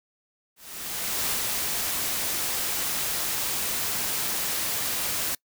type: noise with ADSR envelope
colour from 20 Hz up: white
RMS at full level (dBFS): -26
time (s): 0.56-5.35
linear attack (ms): 750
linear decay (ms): 58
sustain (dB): -2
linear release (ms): 4
effects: noise-tail reverb RT60 0.1 s tail -25 dB re dry